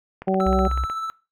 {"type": "click train", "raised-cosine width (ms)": 0.5, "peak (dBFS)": -20, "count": 12, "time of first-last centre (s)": [0.22, 0.899], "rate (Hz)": 16.2}
{"type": "harmonic tone", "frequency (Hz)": 190, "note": "F#3", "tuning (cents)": 46, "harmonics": [1, 2, 3, 4], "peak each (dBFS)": [-22, -23, -25, -25], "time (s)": [0.27, 0.68], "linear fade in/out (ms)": 10}
{"type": "tone with tremolo", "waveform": "triangle", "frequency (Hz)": 1318.5, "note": "E6", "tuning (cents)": 0, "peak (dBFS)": -22, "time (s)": [0.4, 1.1], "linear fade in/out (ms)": 0, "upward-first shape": "triangle", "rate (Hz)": 16, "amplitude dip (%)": 40}
{"type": "tone", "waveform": "sine", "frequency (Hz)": 63.5, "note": "B1", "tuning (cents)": 49, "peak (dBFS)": -22, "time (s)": [0.46, 0.85], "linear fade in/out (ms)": 5}
{"effects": ["noise-tail reverb RT60 0.3 s tail -21 dB re dry"]}